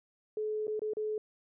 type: tone with dropouts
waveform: sine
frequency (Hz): 428.7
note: A4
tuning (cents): -45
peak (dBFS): -31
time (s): 0.37-1.18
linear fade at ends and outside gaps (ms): 2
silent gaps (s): 0.67-0.679 / 0.794-0.818 / 0.935-0.969
effects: none